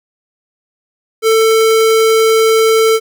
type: tone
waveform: square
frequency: 444.9 Hz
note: A4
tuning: 19 cents sharp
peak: -8 dBFS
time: 1.22-3 s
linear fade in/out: 50 ms
effects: none